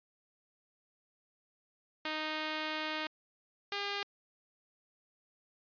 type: tone pair in turn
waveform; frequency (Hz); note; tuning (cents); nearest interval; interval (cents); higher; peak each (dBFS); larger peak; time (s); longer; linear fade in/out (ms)
5% pulse; 310 / 403.4; D#4 / G4; -6 / +50; perfect fourth; 456; second; -23; neither; 2.05-3.07 / 3.72-4.03; first; 2
effects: resampled to 11025 Hz